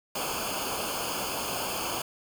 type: noise with comb filter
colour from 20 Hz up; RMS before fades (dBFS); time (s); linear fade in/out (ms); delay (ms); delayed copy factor
pink; -32; 0.15-2.02; 5; 0.52; -0.9
effects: none